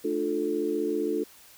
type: tone cluster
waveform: sine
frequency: 219 / 297.8 / 352.9 / 439.4 Hz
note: A3 / D4 / F4 / A4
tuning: -8 / +24 / +18 / -2 cents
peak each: -38 / -30 / -30 / -29 dBFS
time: 0.04-1.24 s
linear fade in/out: 10 ms
effects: white hiss -53 dBFS RMS until 1.57 s